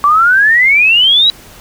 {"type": "exponential sweep", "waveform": "sine", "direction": "up", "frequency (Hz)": [1134, 3952], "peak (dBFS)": -5, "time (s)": [0.04, 1.3], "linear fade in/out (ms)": 0, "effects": ["pink hiss -37 dBFS RMS until 1.6 s"]}